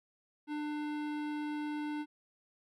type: tone with hard clipping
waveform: sine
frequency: 298.6 Hz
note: D4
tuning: 29 cents sharp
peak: -37 dBFS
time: 0.47-2.06 s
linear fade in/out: 50 ms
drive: 17 dB
effects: none